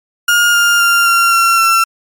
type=tone with pitch steps; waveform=35% pulse; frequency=1421 / 1406.3 / 1391.8 / 1377.4 / 1363.1 / 1349 Hz; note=F6 / F6 / F6 / F6 / F6 / E6; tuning=+30 / +12 / -6 / -24 / -42 / +40 cents; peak=-6 dBFS; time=0.28-1.84 s; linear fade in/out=5 ms; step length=260 ms; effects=MP3 96 kbps